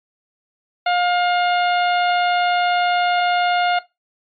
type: harmonic tone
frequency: 710 Hz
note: F5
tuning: 28 cents sharp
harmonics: 1 / 2 / 3 / 4 / 5 / 6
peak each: -17 / -23 / -27 / -29 / -31 / -33 dBFS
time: 0.86-3.79 s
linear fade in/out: 5 ms
effects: noise-tail reverb RT60 0.2 s tail -17 dB re dry + AAC 64 kbps